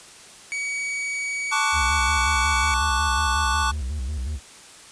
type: tone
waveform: 45% pulse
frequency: 2264 Hz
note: C#7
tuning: 36 cents sharp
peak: -25 dBFS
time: 0.52-2.74 s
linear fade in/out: 0 ms
type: chord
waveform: square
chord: D major seventh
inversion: second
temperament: equal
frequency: 880 / 1108.7 / 1174.7 / 1480 Hz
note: A5 / C#6 / D6 / F#6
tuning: 0 / 0 / 0 / 0 cents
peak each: -27 dBFS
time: 1.51-3.72 s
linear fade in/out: 20 ms
type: tone with vibrato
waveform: triangle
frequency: 69.3 Hz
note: C#2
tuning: in tune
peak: -23 dBFS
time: 1.72-4.4 s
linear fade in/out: 50 ms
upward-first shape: square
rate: 5.5 Hz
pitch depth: 150 cents each way
effects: white hiss -45 dBFS RMS until 4.91 s + resampled to 22050 Hz